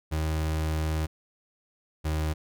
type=tone pair in turn; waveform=35% pulse; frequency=78.4 / 77.72 Hz; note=D#2 / D#2; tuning=+14 / -1 cents; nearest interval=unison; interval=15 cents; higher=first; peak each=-24 dBFS; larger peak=neither; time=0.11-1.07 / 2.04-2.34 s; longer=first; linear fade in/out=20 ms; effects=none